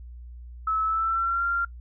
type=tone with pitch glide; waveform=sine; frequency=1300 to 1385.3 Hz; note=E6 to F6; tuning=-24 to -14 cents; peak=-22 dBFS; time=0.67-1.65 s; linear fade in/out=5 ms; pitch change=+110 cents; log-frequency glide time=0.84-1.45 s; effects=noise-tail reverb RT60 0.1 s tail -23 dB re dry + added 60 Hz sine -39 dBFS peak until 1.8 s